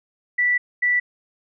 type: tone bursts at uneven times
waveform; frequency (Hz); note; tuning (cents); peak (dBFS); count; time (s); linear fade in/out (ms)
sine; 1965; B6; -9; -16; 2; 0.38-0.58 / 0.82-1; 10
effects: none